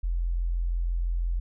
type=tone; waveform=sine; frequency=43 Hz; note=F1; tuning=26 cents flat; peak=-24 dBFS; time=0.03-1.4 s; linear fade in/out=10 ms; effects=none